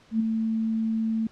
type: tone with ADSR envelope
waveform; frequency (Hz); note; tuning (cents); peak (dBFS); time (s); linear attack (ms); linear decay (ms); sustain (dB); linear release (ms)
sine; 222.7; A3; +21; -18; 0.11-1.27; 89; 9; -5; 3
effects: pink hiss -56 dBFS RMS until 1.31 s + low-pass 5000 Hz 12 dB/octave